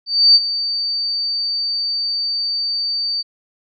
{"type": "tone with ADSR envelope", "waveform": "sine", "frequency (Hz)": 4603, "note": "D8", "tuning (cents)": -36, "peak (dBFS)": -5, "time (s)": [0.06, 3.23], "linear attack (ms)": 290, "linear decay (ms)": 40, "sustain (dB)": -13, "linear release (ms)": 27, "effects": []}